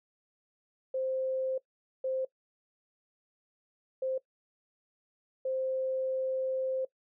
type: tone bursts at uneven times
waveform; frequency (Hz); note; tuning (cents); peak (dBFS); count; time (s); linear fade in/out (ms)
sine; 523.3; C5; 0; -29; 4; 0.94-1.58 / 2.04-2.25 / 4.02-4.18 / 5.45-6.85; 5
effects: noise-tail reverb RT60 0.1 s tail -20 dB re dry